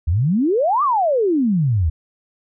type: exponential two-way sweep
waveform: sine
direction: up then down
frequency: 73.42 to 1218 to 73.42 Hz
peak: -14 dBFS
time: 0.07-1.9 s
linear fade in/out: 10 ms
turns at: 0.83 s
effects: none